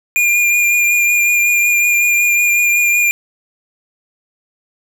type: tone with vibrato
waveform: square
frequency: 2412 Hz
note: D7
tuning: 46 cents sharp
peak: -11 dBFS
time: 0.16-3.11 s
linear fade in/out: 0 ms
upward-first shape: triangle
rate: 5.4 Hz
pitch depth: 23 cents each way
effects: none

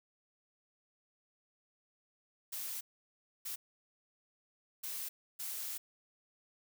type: noise bursts at uneven times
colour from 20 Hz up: blue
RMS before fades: -41 dBFS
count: 4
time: 2.52-2.81 / 3.45-3.56 / 4.83-5.09 / 5.39-5.78 s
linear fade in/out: 10 ms
effects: none

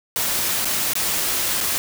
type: noise with dropouts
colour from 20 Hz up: white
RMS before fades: -22 dBFS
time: 0.16-1.78 s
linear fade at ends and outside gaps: 0 ms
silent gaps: 0.647-0.654 / 0.934-0.954 / 1.605-1.61 s
effects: none

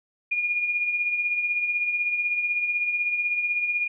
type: tone with tremolo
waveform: sine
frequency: 2431 Hz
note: D#7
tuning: 41 cents flat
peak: -20 dBFS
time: 0.31-3.88 s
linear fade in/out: 10 ms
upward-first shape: triangle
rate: 16 Hz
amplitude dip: 55%
effects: none

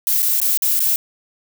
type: noise with dropouts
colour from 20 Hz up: violet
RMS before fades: -17 dBFS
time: 0.07-0.96 s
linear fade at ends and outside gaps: 0 ms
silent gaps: 0.221-0.228 / 0.401-0.416 / 0.574-0.622 / 0.793-0.804 s
effects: none

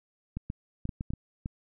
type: clicks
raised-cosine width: 5 ms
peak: -21 dBFS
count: 8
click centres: 0.37 / 0.501 / 0.854 / 0.892 / 1.009 / 1.105 / 1.136 / 1.459 s
effects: none

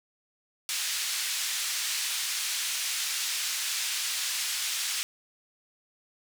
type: band-pass noise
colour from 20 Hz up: white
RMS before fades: -31 dBFS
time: 0.69-5.03 s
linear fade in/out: 0 ms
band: 2000 to 7500 Hz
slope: 12 dB/octave
effects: none

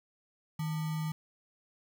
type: tone with sample-and-hold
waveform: sine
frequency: 157.1 Hz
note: D#3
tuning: 17 cents sharp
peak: -31 dBFS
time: 0.59-1.12 s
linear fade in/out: 5 ms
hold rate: 1050 Hz
effects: none

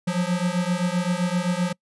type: beating tone pair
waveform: square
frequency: 174.61 / 182.31 Hz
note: F3 / F#3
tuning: 0 / -25 cents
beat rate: 7.7 Hz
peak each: -25 dBFS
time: 0.07-1.73 s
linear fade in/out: 10 ms
effects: noise-tail reverb RT60 0.1 s tail -26 dB re dry + resampled to 24000 Hz

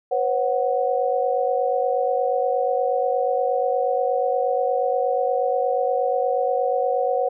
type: chord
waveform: sine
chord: B suspended second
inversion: none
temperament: equal with one note detuned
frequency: 493.9 / 542.3 / 740 Hz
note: B4 / C#5 / F#5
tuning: 0 / -38 / 0 cents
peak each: -23 dBFS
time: 0.11-7.29 s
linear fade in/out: 10 ms
effects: none

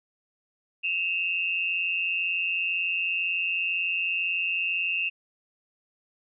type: tone pair together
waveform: sine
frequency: 2576 / 2754 Hz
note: E7 / F7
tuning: -41 / -25 cents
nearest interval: minor second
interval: 116 cents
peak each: -28 / -27 dBFS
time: 0.83-5.1 s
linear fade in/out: 20 ms
effects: none

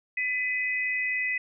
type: tone pair together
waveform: sine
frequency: 2004 / 2527 Hz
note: B6 / D#7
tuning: +25 / +26 cents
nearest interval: major third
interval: 401 cents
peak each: -27 / -30 dBFS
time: 0.17-1.38 s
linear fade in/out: 5 ms
effects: none

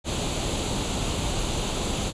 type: noise with comb filter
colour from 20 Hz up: pink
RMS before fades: -27 dBFS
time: 0.04-2.13 s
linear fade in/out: 50 ms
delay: 0.28 ms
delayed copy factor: +0.6
effects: resampled to 22050 Hz

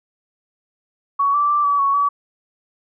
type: tone with pitch steps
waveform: sine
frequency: 1121 / 1165 / 1174 / 1145 / 1112 / 1142 Hz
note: C#6 / D6 / D6 / D6 / C#6 / D6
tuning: +19 / -14 / -1 / -44 / +5 / -49 cents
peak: -14 dBFS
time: 1.19-2.09 s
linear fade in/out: 10 ms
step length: 150 ms
effects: none

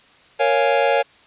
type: chord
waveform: square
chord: Bb minor seventh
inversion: none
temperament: equal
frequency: 466.2 / 554.4 / 698.5 / 830.6 Hz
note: Bb4 / Db5 / F5 / Ab5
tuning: 0 / 0 / 0 / 0 cents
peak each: -22 / -19 / -23 / -22 dBFS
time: 0.39-1.03 s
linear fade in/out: 20 ms
effects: white hiss -51 dBFS RMS until 1.26 s + resampled to 8000 Hz

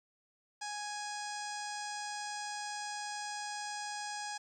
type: harmonic tone with a mistuned harmonic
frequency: 830.6 Hz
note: G#5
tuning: in tune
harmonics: 1 / 2 / 3 / 4 / 5 / 6 / 7 / 8 / 9 / 10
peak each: -41 / -45 / -52 / -53 / -54 / -47 / -52 / -52 / -52 / -52 dBFS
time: 0.61-4.38 s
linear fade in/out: 10 ms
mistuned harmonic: 9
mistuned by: -35 cents
effects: 12-bit

